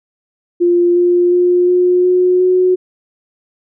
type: tone with pitch steps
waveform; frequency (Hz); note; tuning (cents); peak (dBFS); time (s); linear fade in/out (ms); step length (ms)
sine; 349.2 / 352.6 / 356.1 / 359.6 / 363.2 / 366.8; F4 / F4 / F4 / F#4 / F#4 / F#4; 0 / +17 / +34 / -49 / -32 / -15; -8; 0.6-2.76; 20; 360
effects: none